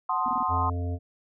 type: chord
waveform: sine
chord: F# diminished seventh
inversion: none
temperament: equal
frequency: 740 / 880 / 1046.5 / 1244.5 Hz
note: F#5 / A5 / C6 / Eb6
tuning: 0 / 0 / 0 / 0 cents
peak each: -31 / -32 / -26 / -31 dBFS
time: 0.09-0.7 s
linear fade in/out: 5 ms
type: tone bursts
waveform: sine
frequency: 248.6 Hz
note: B3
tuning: 12 cents sharp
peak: -33 dBFS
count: 4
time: 0.26-0.428 s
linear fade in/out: 0 ms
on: 24 ms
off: 24 ms
type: harmonic tone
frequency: 87.8 Hz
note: F2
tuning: 10 cents sharp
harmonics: 1 / 3 / 5 / 7 / 8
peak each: -27 / -37 / -41 / -44 / -45 dBFS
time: 0.48-0.99 s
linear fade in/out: 50 ms
effects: none